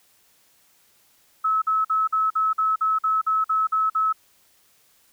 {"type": "tone bursts", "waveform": "sine", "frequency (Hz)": 1295, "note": "E6", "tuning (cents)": -31, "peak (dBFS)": -18, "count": 12, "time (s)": [1.44, 4.128], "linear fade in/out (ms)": 10, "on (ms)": 180, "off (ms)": 48, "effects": ["white hiss -60 dBFS RMS until 5.12 s"]}